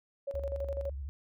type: tone with tremolo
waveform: sine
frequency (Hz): 556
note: C#5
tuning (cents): +5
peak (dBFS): -32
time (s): 0.27-0.9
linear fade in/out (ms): 10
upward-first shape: square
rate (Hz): 12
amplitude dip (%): 65
type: tone with vibrato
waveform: sine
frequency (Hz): 69.3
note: C#2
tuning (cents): 0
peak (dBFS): -36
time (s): 0.34-1.09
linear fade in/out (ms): 0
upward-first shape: sine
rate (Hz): 14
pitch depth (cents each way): 130
effects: none